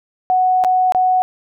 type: tone with dropouts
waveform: sine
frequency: 740 Hz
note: F#5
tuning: in tune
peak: -11 dBFS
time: 0.3-1.22 s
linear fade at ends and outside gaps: 0 ms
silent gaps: 0.639-0.647 / 0.922-0.948 s
effects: none